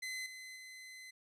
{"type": "tone with level steps", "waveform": "sawtooth", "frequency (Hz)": 2040, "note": "C7", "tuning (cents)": -44, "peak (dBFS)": [-36, -44, -46], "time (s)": [0.02, 1.11], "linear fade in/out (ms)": 10, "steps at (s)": [0.26, 0.56], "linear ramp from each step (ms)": 2, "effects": ["low-pass 11000 Hz 12 dB/octave"]}